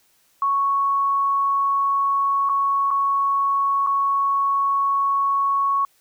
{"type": "tone with dropouts", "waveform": "sine", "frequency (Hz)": 1108.7, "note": "C#6", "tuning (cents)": 0, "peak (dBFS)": -17, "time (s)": [0.42, 5.85], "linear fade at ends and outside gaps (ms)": 2, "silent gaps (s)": [[2.491, 2.495], [2.906, 2.911], [3.865, 3.87]], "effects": ["white hiss -61 dBFS RMS until 6 s"]}